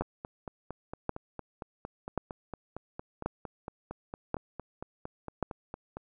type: two click trains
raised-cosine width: 1 ms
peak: -15 / -24 dBFS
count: 6 / 27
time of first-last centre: 0.01-5.427 / 0.02-5.97 s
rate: 0.923 / 4.37 Hz
effects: none